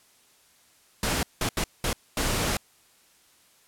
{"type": "noise bursts at uneven times", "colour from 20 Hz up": "pink", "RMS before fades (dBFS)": -26, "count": 5, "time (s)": [[1.03, 1.23], [1.41, 1.49], [1.57, 1.64], [1.84, 1.93], [2.17, 2.57]], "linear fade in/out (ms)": 2, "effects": ["white hiss -60 dBFS RMS until 3.67 s", "low-pass 12000 Hz 12 dB/octave"]}